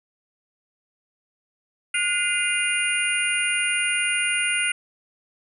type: tone cluster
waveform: sine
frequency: 1449 / 2064 / 2456 / 2809 / 9580 Hz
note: F#6 / C7 / D#7 / F7 / D9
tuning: -37 / -24 / -23 / +9 / +33 cents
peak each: -27 dBFS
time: 1.94-4.72 s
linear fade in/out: 5 ms
effects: none